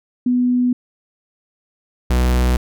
sine / 45% pulse tone pair in turn, 247.6 / 61.9 Hz, B3 / B1, +5 / +5 cents, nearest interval 2 octaves, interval 2400 cents, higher first, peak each -13 dBFS, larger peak neither, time 0.26-0.73 / 2.1-2.57 s, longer neither, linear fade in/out 5 ms, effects none

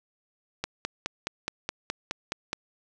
click train, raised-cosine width 0.2 ms, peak -12 dBFS, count 10, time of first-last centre 0.64-2.531 s, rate 4.76 Hz, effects none

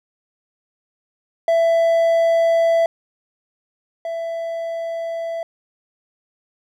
triangle tone pair in turn, 665 / 665 Hz, E5 / E5, +15 / +15 cents, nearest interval unison, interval 0 cents, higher neither, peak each -11 / -21 dBFS, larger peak first, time 1.48-2.86 / 4.05-5.43 s, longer neither, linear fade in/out 2 ms, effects none

